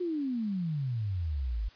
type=exponential sweep; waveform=sine; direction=down; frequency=367.8 to 48.73 Hz; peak=-29 dBFS; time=0-1.69 s; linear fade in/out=10 ms; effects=white hiss -57 dBFS RMS until 1.75 s + resampled to 11025 Hz